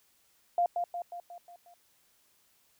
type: tone with echo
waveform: sine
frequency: 698.5 Hz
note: F5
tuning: in tune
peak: -23 dBFS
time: 0.58-0.66 s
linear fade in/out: 2 ms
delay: 180 ms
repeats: 6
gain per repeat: -5 dB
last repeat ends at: 1.74 s
effects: white hiss -68 dBFS RMS until 2.79 s